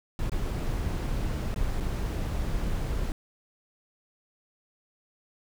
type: noise with dropouts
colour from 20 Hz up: brown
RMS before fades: -29 dBFS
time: 0.19-3.12 s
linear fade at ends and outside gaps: 1 ms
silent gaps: 0.296-0.318 / 1.544-1.56 / 1.802-1.806 s
effects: none